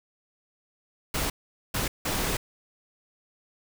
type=noise bursts at uneven times; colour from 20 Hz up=pink; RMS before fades=-28 dBFS; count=3; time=1.14-1.3 / 1.74-1.88 / 2.05-2.37 s; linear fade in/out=5 ms; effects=none